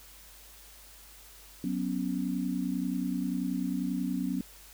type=chord; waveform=sine; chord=F# suspended fourth; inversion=none; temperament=equal; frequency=185 / 246.9 / 277.2 Hz; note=F#3 / B3 / C#4; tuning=0 / 0 / 0 cents; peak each=-33 dBFS; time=1.64-4.41 s; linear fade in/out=2 ms; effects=added 50 Hz sine -56 dBFS peak until 4.73 s + white hiss -53 dBFS RMS until 4.73 s